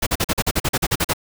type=noise bursts; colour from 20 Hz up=pink; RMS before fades=-19 dBFS; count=13; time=0.02-1.135 s; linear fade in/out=10 ms; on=47 ms; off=42 ms; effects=none